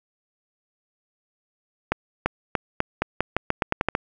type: accelerating click train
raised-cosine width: 0.5 ms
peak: -5 dBFS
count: 13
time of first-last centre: 1.92-3.951 s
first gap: 340 ms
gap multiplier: 0.86
effects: none